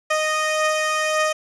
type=beating tone pair; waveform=15% pulse; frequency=618 / 619.8 Hz; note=D#5 / D#5; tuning=-12 / -7 cents; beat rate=1.8 Hz; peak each=-21 / -13 dBFS; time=0.1-1.33 s; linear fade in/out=10 ms; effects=resampled to 22050 Hz + 8-bit